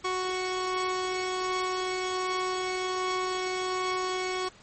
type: tone pair together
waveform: sawtooth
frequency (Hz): 370 / 1108.7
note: F#4 / C#6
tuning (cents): 0 / 0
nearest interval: octave + perfect fifth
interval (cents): 1900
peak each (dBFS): -26 / -28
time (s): 0.04-4.49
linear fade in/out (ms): 10
effects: pink hiss -54 dBFS RMS until 4.62 s + MP3 32 kbps